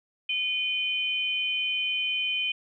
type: tone pair together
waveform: sine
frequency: 2456 / 3066 Hz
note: D#7 / G7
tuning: -23 / -39 cents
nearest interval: major third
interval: 384 cents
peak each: -28 / -28 dBFS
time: 0.29-2.52 s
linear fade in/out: 5 ms
effects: none